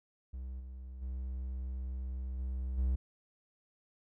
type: tone with level steps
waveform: triangle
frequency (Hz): 64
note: C2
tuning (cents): -38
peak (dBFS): -37 / -41 / -34 / -32 / -26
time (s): 0.33-2.96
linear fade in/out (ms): 10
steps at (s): 0.59 / 1.01 / 2.38 / 2.77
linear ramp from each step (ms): 20
effects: none